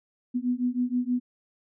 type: beating tone pair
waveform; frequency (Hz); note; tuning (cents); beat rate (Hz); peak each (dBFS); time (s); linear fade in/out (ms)
sine; 244.3 / 250.6; B3 / B3; -19 / +25; 6.3; -27; 0.34-1.2; 20
effects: none